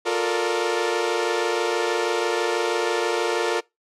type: chord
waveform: sawtooth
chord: Bb major seventh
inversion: second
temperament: equal with one note detuned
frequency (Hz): 354.3 / 440 / 466.2 / 587.3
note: F4 / A4 / Bb4 / D5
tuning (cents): +25 / 0 / 0 / 0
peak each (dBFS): -22 / -23 / -21 / -27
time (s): 0.05-3.61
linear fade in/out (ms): 20
effects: noise-tail reverb RT60 0.2 s tail -24 dB re dry + low-pass 7000 Hz 12 dB/octave